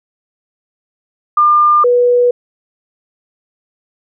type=tone pair in turn; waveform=sine; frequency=1200 / 488.2 Hz; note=D6 / B4; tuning=+37 / -20 cents; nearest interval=octave + major third; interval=1557 cents; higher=first; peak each=-6 / -7 dBFS; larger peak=first; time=1.37-1.84 / 1.84-2.31 s; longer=neither; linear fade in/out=5 ms; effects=none